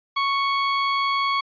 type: tone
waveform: sawtooth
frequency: 1108.7 Hz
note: C#6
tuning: in tune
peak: -16 dBFS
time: 0.16-1.41 s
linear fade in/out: 10 ms
effects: resampled to 11025 Hz